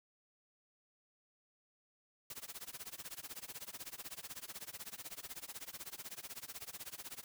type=noise with tremolo; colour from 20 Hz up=white; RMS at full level=-45 dBFS; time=2.3-7.24 s; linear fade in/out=2 ms; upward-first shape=sine; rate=16 Hz; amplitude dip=95%; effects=none